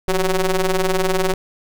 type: ring-modulated tone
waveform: sawtooth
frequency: 185 Hz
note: F#3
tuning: in tune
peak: -9 dBFS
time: 0.08-1.34 s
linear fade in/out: 2 ms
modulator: 195 Hz
effects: none